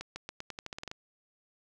accelerating click train, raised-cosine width 0.2 ms, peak -22 dBFS, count 12, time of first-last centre 0.01-0.914 s, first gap 150 ms, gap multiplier 0.87, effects none

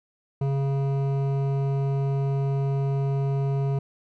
sine tone with hard clipping, 137.7 Hz, C#3, 11 cents flat, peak -24 dBFS, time 0.41-3.79 s, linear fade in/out 5 ms, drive 12 dB, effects none

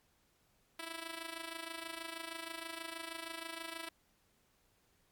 5% pulse tone with amplitude modulation, 329.6 Hz, E4, in tune, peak -28 dBFS, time 0.79-3.89 s, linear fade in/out 5 ms, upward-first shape sine, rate 26.3 Hz, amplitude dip 70%, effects pink hiss -73 dBFS RMS until 5.11 s + MP3 96 kbps

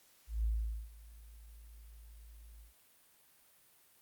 sine tone with ADSR envelope, 55 Hz, A1, in tune, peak -29 dBFS, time 0.27-2.74 s, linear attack 170 ms, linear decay 450 ms, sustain -22 dB, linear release 130 ms, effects white hiss -66 dBFS RMS until 4.01 s + Opus 48 kbps

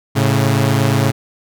sawtooth tone pair together, 108.68 / 137.1 Hz, A2 / C#3, -21 / -19 cents, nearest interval major third, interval 402 cents, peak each -11 dBFS, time 0.15-1.12 s, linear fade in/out 20 ms, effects none

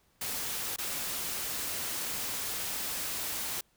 white noise with dropouts, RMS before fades -35 dBFS, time 0.21-3.61 s, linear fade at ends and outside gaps 5 ms, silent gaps 0.762-0.784 s, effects pink hiss -69 dBFS RMS until 3.76 s

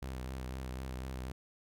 sawtooth tone with vibrato, 64.5 Hz, C2, 24 cents flat, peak -35 dBFS, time 0.02-1.32 s, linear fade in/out 5 ms, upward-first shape sine, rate 4 Hz, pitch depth 38 cents each way, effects none

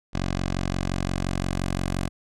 10% pulse tone with low-pass filter sweep, 45.74 Hz, F#1, 19 cents flat, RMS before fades -27 dBFS, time 0.13-2.09 s, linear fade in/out 20 ms, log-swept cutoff 6000 to 10000 Hz, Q 1.1, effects none

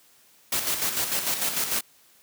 white noise with tremolo, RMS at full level -25 dBFS, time 0.52-1.81 s, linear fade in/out 5 ms, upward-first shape square, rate 6.7 Hz, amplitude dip 50%, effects white hiss -58 dBFS RMS until 2.22 s + high-pass 100 Hz 12 dB/octave

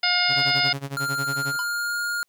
harmonic tone, 715 Hz, F5, 41 cents sharp, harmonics 1 / 2 / 3 / 4 / 5 / 6 / 7, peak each -28 / -26 / -25 / -29 / -29 / -30 / -23 dBFS, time 0.03-0.73 s, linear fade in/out 5 ms
sawtooth tone with tremolo, 138.59 Hz, C#3, in tune, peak -23 dBFS, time 0.28-1.57 s, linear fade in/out 50 ms, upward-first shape sine, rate 11 Hz, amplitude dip 90%
square tone with pitch glide, 1396.9 to 1418.9 Hz, F6 to F6, 0 to +27 cents, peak -25 dBFS, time 0.97-2.23 s, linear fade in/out 0 ms, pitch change +27 cents, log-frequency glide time 1.14-2 s
square tone with exponential decay, 1000 Hz, B5, 21 cents sharp, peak -28 dBFS, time 1.59-1.68 s, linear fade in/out 1 ms, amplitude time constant 19 ms
effects white hiss -73 dBFS RMS until 2.28 s

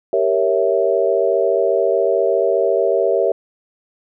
sine chord, G diminished seventh, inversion none, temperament equal, 392 / 466.2 / 554.4 / 659.3 Hz, G4 / Bb4 / Db5 / Fb5, 0 / 0 / 0 / 0 cents, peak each -19 dBFS, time 0.13-3.32 s, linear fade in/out 2 ms, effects none

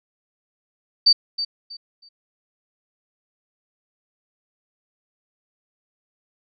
sine tone with echo, 4611 Hz, D8, 33 cents flat, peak -10 dBFS, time 1.06-1.13 s, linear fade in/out 10 ms, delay 320 ms, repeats 3, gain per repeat -12 dB, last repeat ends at 2.09 s, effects none

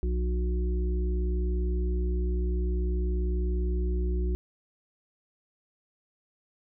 harmonic tone, 60.5 Hz, B1, 35 cents flat, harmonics 1 / 3 / 5 / 6, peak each -25 / -38 / -44 / -36 dBFS, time 0.03-4.35 s, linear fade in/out 0 ms, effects none

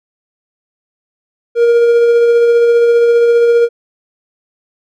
triangle tone with tremolo, 470.5 Hz, A#4, 16 cents sharp, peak -3 dBFS, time 1.55-3.69 s, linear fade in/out 50 ms, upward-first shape sine, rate 15 Hz, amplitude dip 25%, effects none

